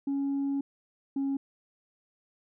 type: tone pair in turn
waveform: sine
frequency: 277.8 / 274.5 Hz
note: C#4 / C#4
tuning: +4 / -17 cents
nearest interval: unison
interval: 21 cents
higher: first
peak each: -25 dBFS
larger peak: neither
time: 0.07-0.61 / 1.16-1.37 s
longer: first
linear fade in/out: 5 ms
effects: tanh soft clip ceiling -25 dBFS